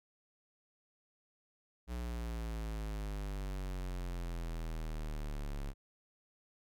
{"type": "exponential sweep", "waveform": "square", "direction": "down", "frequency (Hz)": [61, 34.65], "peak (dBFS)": -38, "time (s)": [1.87, 5.74], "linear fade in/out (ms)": 50, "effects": []}